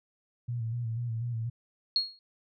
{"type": "tone with vibrato", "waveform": "sine", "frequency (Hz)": 116.54, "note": "A#2", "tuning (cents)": 0, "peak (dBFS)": -30, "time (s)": [0.48, 1.5], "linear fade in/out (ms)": 10, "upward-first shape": "square", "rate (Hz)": 4.1, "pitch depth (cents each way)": 53}
{"type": "tone with exponential decay", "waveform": "sine", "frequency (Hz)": 4300, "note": "C8", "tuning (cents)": 47, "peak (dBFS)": -20, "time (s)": [1.96, 2.19], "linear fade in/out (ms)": 1, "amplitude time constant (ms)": 49}
{"effects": []}